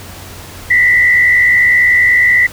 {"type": "tone with frequency modulation", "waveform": "sine", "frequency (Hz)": 1975.5, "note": "B6", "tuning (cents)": 0, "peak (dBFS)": -6, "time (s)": [0.7, 2.47], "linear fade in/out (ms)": 10, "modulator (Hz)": 70.5, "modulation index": 0.86, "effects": ["added 91 Hz sine -34 dBFS peak until 2.52 s", "pink hiss -32 dBFS RMS until 2.52 s"]}